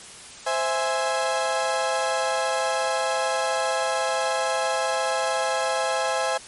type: chord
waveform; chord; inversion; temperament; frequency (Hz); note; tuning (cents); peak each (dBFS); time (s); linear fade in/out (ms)
30% pulse; C augmented; none; equal; 523.3 / 659.3 / 830.6; C5 / E5 / G#5; 0 / 0 / 0; -24; 0.46-6.38; 10
effects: white hiss -42 dBFS RMS until 6.47 s + MP3 48 kbps